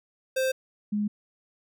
square / sine tone pair in turn, 523.3 / 208.2 Hz, C5 / G#3, 0 / +5 cents, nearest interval octave + major third, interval 1595 cents, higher first, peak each -24 dBFS, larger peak neither, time 0.36-0.52 / 0.92-1.08 s, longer neither, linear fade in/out 10 ms, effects none

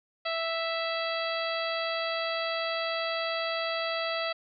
harmonic tone, 659.3 Hz, E5, in tune, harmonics 1 / 2 / 3 / 4 / 5 / 6 / 7, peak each -32 / -35 / -37 / -38 / -39 / -40 / -40 dBFS, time 0.25-4.33 s, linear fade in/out 10 ms, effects none

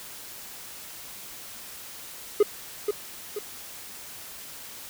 triangle tone with echo, 415.3 Hz, G#4, in tune, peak -12 dBFS, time 2.4-2.43 s, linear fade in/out 5 ms, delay 480 ms, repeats 2, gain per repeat -7 dB, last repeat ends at 3.39 s, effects white hiss -42 dBFS RMS until 4.89 s

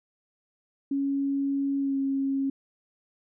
sine tone with pitch glide, 277.2 to 272.4 Hz, C#4 to C#4, 0 to -30 cents, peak -24 dBFS, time 0.91-2.5 s, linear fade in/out 5 ms, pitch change -30 cents, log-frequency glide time 1.79-1.97 s, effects none

